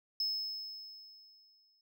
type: tone with exponential decay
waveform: triangle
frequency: 5200 Hz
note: E8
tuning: 24 cents flat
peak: -29 dBFS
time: 0.2-1.81 s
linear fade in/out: 2 ms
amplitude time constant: 350 ms
effects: none